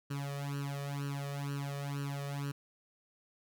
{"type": "tone with flanger", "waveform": "sawtooth", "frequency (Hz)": 141.2, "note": "C#3", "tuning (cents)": 32, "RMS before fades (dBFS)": -38, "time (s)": [0.1, 2.52], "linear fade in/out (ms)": 10, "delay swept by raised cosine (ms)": [0.69, 1.69], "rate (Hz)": 2.1, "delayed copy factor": 1, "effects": []}